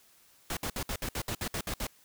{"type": "noise bursts", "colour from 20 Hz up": "pink", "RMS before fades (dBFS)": -34, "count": 11, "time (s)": [0.5, 1.869], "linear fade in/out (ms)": 2, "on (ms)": 69, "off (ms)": 61, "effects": ["white hiss -62 dBFS RMS until 2.04 s"]}